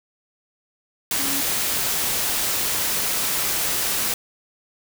sine tone in noise, 277.2 Hz, C#4, in tune, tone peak -31 dBFS, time 1.19-1.41 s, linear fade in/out 2 ms, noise white, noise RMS -23 dBFS, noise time 1.11-4.14 s, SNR -11 dB, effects none

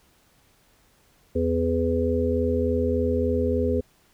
harmonic tone, 83.4 Hz, E2, 21 cents sharp, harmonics 1 / 3 / 5 / 6, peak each -26 / -26 / -26 / -26 dBFS, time 1.35-3.81 s, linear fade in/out 10 ms, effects pink hiss -61 dBFS RMS until 4.13 s

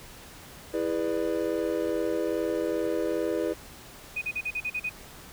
triangle chord, E dominant seventh, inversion none, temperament just, 329.6 / 412 / 494.4 / 593.3 Hz, E4 / G#4 / B4 / D5, 0 / -14 / +2 / +18 cents, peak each -28 / -30 / -29 / -31 dBFS, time 0.73-3.54 s, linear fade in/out 20 ms
sine tone bursts, 2489 Hz, D#7, in tune, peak -27 dBFS, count 8, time 4.16-4.896 s, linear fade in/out 10 ms, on 57 ms, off 40 ms
effects pink hiss -47 dBFS RMS until 5.32 s

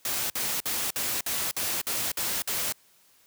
white noise bursts, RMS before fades -29 dBFS, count 9, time 0.05-2.724 s, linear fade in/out 2 ms, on 250 ms, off 53 ms, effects white hiss -61 dBFS RMS until 3.26 s + high-pass 60 Hz 12 dB/octave

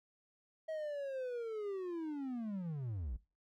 triangle linear sweep, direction down, 642 to 49 Hz, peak -36 dBFS, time 0.68-3.17 s, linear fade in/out 10 ms, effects noise-tail reverb RT60 0.3 s tail -19 dB re dry

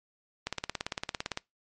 click train, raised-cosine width 0.2 ms, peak -14 dBFS, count 17, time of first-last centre 0.47-1.374 s, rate 17.7 Hz, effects noise-tail reverb RT60 0.2 s tail -24 dB re dry + MP3 48 kbps

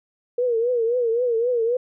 sine tone with vibrato, 474.4 Hz, A#4, 30 cents sharp, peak -18 dBFS, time 0.38-1.77 s, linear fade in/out 5 ms, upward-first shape triangle, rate 3.8 Hz, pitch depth 120 cents each way, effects none

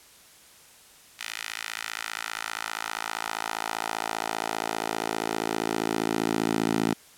10% pulse tone with high-pass filter sweep, 55.1 Hz, A1, 3 cents sharp, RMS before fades -30 dBFS, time 1.19-6.94 s, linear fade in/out 5 ms, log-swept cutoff 2200 to 240 Hz, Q 1.3, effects white hiss -53 dBFS RMS until 7.17 s + low-pass 12000 Hz 12 dB/octave

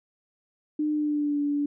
sine tone with pitch glide, 302 to 289.2 Hz, D4 to D4, +48 to -27 cents, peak -23 dBFS, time 0.79-1.66 s, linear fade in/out 5 ms, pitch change -75 cents, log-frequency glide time 0.92-1.4 s, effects none

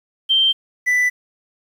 sine / triangle tone pair in turn, 3140 / 1985.5 Hz, G7 / B6, +2 / +9 cents, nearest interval minor sixth, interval 793 cents, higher first, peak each -12 dBFS, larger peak neither, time 0.29-0.53 / 0.86-1.1 s, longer neither, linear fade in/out 20 ms, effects 8-bit

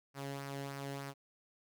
sawtooth tone with flanger, 138.9 Hz, C#3, 4 cents sharp, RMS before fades -43 dBFS, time 0.14-1.14 s, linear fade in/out 50 ms, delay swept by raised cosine 0.27 to 0.87 ms, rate 3.3 Hz, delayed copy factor -0.5, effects none

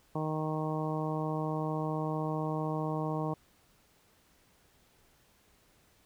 harmonic tone, 155.56 Hz, D#3, in tune, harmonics 1 / 2 / 3 / 4 / 5 / 6 / 7, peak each -34 / -37 / -39 / -40 / -41 / -42 / -42 dBFS, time 0.15-3.34 s, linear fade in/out 5 ms, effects pink hiss -66 dBFS RMS until 6.05 s

